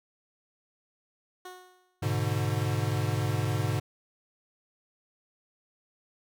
15% pulse tone with exponential decay, 365.9 Hz, F#4, 19 cents flat, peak -33 dBFS, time 1.45-2.05 s, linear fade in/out 5 ms, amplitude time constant 130 ms
square chord, G# diminished, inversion none, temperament equal, 103.83 / 123.47 / 146.83 Hz, G#2 / B2 / D3, 0 / 0 / 0 cents, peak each -30 / -32 / -33 dBFS, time 2.02-3.8 s, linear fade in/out 10 ms
effects none

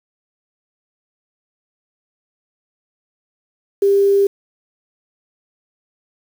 sine tone with quantisation, 397.9 Hz, G4, 26 cents sharp, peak -10 dBFS, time 3.82-4.27 s, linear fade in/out 5 ms, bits 6, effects none

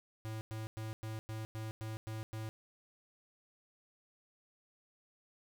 square tone bursts, 110 Hz, A2, in tune, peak -40 dBFS, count 9, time 0.25-2.49 s, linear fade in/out 0 ms, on 160 ms, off 100 ms, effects none

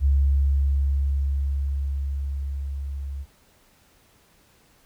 sine tone with level ramp, 69.3 Hz, C#2, in tune, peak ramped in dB -15 to -29 dBFS, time 0-3.26 s, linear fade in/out 50 ms, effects pink hiss -59 dBFS RMS until 4.85 s

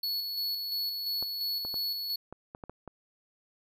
square tone with tremolo, 4400 Hz, C#8, 14 cents flat, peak -30 dBFS, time 0.03-2.16 s, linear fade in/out 5 ms, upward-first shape square, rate 2.9 Hz, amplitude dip 35%
clicks, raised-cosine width 1 ms, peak -28 dBFS, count 8, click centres 1.226 / 1.65 / 1.742 / 2.326 / 2.549 / 2.638 / 2.696 / 2.877 s
effects none

